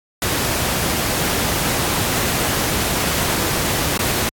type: noise with dropouts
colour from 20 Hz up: pink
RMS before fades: -19 dBFS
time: 0.22-4.29 s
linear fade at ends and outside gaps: 1 ms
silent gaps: 3.976-3.991 s
effects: high-pass 60 Hz 12 dB/octave + AAC 64 kbps